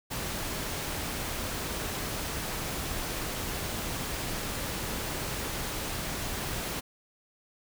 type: noise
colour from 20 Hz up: pink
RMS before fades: -34 dBFS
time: 0.1-6.81 s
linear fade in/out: 20 ms
effects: none